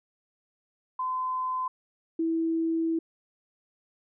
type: tone pair in turn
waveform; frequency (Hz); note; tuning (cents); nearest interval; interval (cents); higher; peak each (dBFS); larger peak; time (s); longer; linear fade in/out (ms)
sine; 1024 / 327.2; C6 / E4; -38 / -13; octave + minor sixth; 1975; first; -27 / -24; second; 0.99-1.68 / 2.19-2.99; second; 5
effects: none